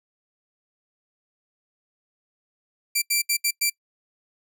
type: tone bursts at uneven times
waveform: 10% pulse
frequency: 2349 Hz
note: D7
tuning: in tune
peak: -11 dBFS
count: 5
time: 2.95-3.02 / 3.1-3.22 / 3.29-3.37 / 3.44-3.51 / 3.61-3.7 s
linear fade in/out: 10 ms
effects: noise-tail reverb RT60 0.1 s tail -24 dB re dry